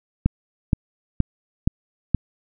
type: click train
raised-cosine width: 5 ms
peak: -4 dBFS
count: 5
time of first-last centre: 0.26-2.147 s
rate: 2.12 Hz
effects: none